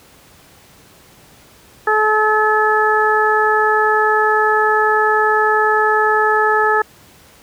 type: harmonic tone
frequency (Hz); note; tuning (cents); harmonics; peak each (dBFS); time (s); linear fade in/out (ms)
430; A4; -40; 1 / 2 / 3 / 4; -17 / -17 / -17 / -17; 1.87-6.82; 5
effects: pink hiss -46 dBFS RMS until 7.42 s + high-pass 60 Hz 12 dB/octave